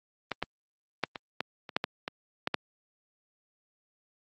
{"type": "clicks", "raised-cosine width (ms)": 0.3, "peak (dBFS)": [-14, -13, -10, -20, -13, -25, -8, -12, -16, -11, -10], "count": 11, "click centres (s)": [0.317, 0.426, 1.037, 1.158, 1.406, 1.692, 1.765, 1.841, 2.079, 2.474, 2.543], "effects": ["high-pass 150 Hz 12 dB/octave", "Opus 32 kbps"]}